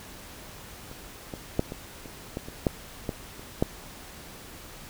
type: clicks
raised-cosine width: 2 ms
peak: -30 / -21 / -9 / -21 / -28 / -17 / -25 / -8 / -15 / -30 / -8 dBFS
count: 11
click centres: 0.914 / 1.338 / 1.594 / 1.721 / 2.058 / 2.371 / 2.485 / 2.668 / 3.092 / 3.395 / 3.625 s
effects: pink hiss -45 dBFS RMS until 4.89 s